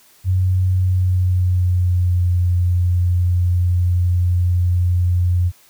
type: tone with pitch glide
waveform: sine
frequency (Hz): 92.5 to 88.83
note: F#2 to F2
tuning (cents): 0 to +30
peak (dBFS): -13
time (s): 0.24-5.52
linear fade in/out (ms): 50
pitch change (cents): -70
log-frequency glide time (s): 0.74-2.28
effects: white hiss -51 dBFS RMS until 5.69 s

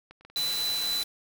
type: clicks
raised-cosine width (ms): 0.3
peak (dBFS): -31 / -40 / -31 / -37 / -36 / -40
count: 6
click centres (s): 0.11 / 0.21 / 0.25 / 0.3 / 0.412 / 0.684
type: noise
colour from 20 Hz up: white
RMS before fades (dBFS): -35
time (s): 0.36-1.04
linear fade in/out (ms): 10
type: tone with tremolo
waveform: sine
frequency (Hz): 3998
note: B7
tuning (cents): +20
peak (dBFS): -26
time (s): 0.36-1.03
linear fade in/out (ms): 0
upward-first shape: triangle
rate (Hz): 3.9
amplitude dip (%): 25
effects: none

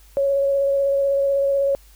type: tone with vibrato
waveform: sine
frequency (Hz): 554.4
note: C#5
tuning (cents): 0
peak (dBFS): -16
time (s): 0.17-1.75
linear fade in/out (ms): 0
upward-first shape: square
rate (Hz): 16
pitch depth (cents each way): 11
effects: added 50 Hz sine -47 dBFS peak until 1.95 s + white hiss -54 dBFS RMS until 1.95 s

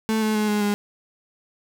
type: tone with pitch steps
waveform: 35% pulse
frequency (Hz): 220 / 216.2 / 212.5 / 208.9 / 205.3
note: A3 / A3 / G#3 / G#3 / G#3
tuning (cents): 0 / -30 / +40 / +10 / -20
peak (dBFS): -18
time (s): 0.09-0.74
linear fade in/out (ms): 0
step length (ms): 130
effects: none

